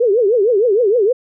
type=tone with vibrato; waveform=sine; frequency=440 Hz; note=A4; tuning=in tune; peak=-10 dBFS; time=0-1.13 s; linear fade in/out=10 ms; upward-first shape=triangle; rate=6.5 Hz; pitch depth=280 cents each way; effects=none